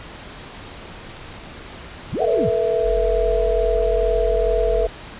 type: linear two-way sweep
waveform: sine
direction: up then down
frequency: 34.65 to 770 to 60.3 Hz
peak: -21 dBFS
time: 2.12-2.5 s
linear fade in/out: 10 ms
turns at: 2.22 s
type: chord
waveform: sine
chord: A suspended second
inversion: none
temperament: equal with one note detuned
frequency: 440 / 482.3 / 659.3 Hz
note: A4 / B4 / E5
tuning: 0 / -41 / 0 cents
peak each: -21 dBFS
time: 2.2-4.87 s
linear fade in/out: 5 ms
type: tone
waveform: sine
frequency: 44.7 Hz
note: F1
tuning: 41 cents sharp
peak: -22 dBFS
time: 2.82-4.9 s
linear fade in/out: 50 ms
effects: pink hiss -37 dBFS RMS until 5.19 s + resampled to 8000 Hz